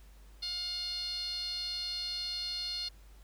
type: tone with band-pass filter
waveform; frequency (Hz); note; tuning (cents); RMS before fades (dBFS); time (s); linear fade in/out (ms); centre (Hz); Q
10% pulse; 713; F5; +36; -37; 0.42-2.89; 10; 4400; 7.3
effects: added 50 Hz sine -52 dBFS peak until 3.23 s + pink hiss -64 dBFS RMS until 3.23 s